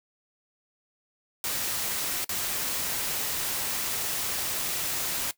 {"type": "noise with dropouts", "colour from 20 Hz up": "white", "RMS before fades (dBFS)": -30, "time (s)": [1.44, 5.31], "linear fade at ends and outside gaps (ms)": 1, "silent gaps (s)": [2.245, 2.292], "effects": ["noise-tail reverb RT60 0.1 s tail -17 dB re dry"]}